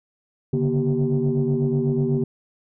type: tone cluster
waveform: sine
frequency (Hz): 138.6 / 146.7 / 239.4 / 387.7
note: C#3 / D3 / A#3 / G4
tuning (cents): 0 / -2 / +46 / -19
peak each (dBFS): -23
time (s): 0.53-2.24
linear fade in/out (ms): 5
effects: tanh soft clip ceiling -12 dBFS